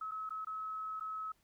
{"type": "tone with dropouts", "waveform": "sine", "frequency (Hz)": 1288, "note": "E6", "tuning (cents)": -41, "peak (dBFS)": -38, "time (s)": [0.01, 1.32], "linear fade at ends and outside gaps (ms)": 5, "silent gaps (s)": [[0.112, 0.117], [0.293, 0.305], [0.448, 0.469], [0.998, 1.007]], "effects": ["pink hiss -74 dBFS RMS until 1.43 s"]}